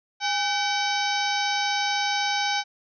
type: harmonic tone with a mistuned harmonic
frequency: 764 Hz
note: G5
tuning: 45 cents flat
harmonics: 1 / 2 / 3 / 4 / 5 / 6 / 7 / 8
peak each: -26 / -30 / -31 / -33 / -32 / -35 / -33 / -37 dBFS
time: 0.2-2.64 s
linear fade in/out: 50 ms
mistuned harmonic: 1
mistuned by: +120 cents
effects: none